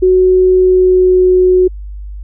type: tone with pitch glide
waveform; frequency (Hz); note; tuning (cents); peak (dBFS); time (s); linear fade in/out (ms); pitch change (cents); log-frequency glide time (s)
sine; 370 to 367.2; F#4 to F#4; 0 to -13; -5; 0.02-1.68; 10; -13; 0.56-1.28
effects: added 50 Hz sine -23 dBFS peak until 2.23 s